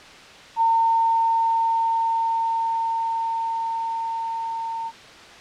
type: tone with level ramp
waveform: sine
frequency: 910 Hz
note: A#5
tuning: 42 cents flat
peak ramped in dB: -15 to -26 dBFS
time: 0.56-4.92 s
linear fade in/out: 50 ms
effects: white hiss -43 dBFS RMS until 5.4 s + low-pass 4000 Hz 12 dB/octave